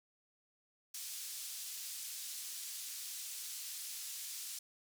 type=band-pass noise; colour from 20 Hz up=pink; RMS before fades=-45 dBFS; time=0.94-4.59 s; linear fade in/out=5 ms; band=5100 to 15000 Hz; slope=12 dB/octave; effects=none